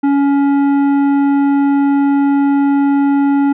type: tone with tanh clipping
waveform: sine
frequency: 280.6 Hz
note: C#4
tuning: 21 cents sharp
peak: -11 dBFS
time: 0.03-3.53 s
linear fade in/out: 10 ms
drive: 11 dB
effects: none